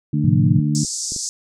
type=harmonic tone; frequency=74.1 Hz; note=D2; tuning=16 cents sharp; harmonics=2 / 3 / 4; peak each=-18 / -22 / -24 dBFS; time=0.13-0.84 s; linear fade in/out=5 ms
type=chord; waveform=sine; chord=F major; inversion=first; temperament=just; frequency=109.13 / 130.96 / 174.61 Hz; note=A2 / C3 / F3; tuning=-14 / +2 / 0 cents; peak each=-18 dBFS; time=0.24-0.6 s; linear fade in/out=5 ms
type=band-pass noise; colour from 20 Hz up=white; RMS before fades=-26 dBFS; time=0.75-1.29 s; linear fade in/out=0 ms; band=4900 to 8100 Hz; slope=48 dB/octave
type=clicks; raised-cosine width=3 ms; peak=-22 dBFS; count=3; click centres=0.848 / 1.121 / 1.163 s
effects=none